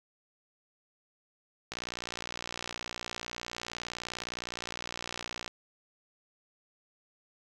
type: click train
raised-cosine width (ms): 0.2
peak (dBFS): -19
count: 225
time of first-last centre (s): 1.72-5.478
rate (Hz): 59.6
effects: none